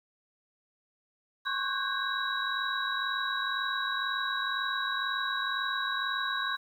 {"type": "tone cluster", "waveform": "sine", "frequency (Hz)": [1067, 1109, 1511, 1618, 3878], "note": ["C6", "C#6", "F#6", "G#6", "B7"], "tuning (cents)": [34, 0, 36, -46, -32], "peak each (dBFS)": [-37, -36, -36, -34, -35], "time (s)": [1.45, 6.57], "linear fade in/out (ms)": 20, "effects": ["10-bit"]}